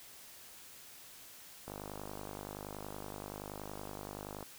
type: click train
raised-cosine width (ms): 1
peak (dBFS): -29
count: 140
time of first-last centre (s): 1.68-4.427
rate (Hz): 50.6
effects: white hiss -54 dBFS RMS until 4.58 s